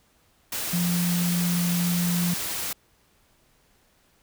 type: tone in noise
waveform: sine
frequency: 174.61 Hz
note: F3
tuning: in tune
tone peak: -22 dBFS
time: 0.73-2.34 s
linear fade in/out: 5 ms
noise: white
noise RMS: -30 dBFS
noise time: 0.52-2.73 s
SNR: +5 dB
effects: pink hiss -63 dBFS RMS until 4.22 s